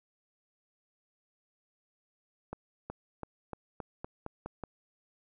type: accelerating click train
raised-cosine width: 1 ms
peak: -24 dBFS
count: 9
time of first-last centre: 2.53-4.637 s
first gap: 370 ms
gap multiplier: 0.9
effects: none